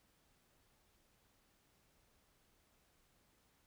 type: silence
effects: pink hiss -74 dBFS RMS until 3.66 s